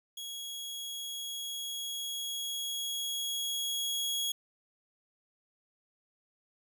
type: tone with level ramp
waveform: sawtooth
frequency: 3322 Hz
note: G#7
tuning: in tune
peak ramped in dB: -36 to -27 dBFS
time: 0.17-4.32 s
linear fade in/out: 5 ms
effects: 11-bit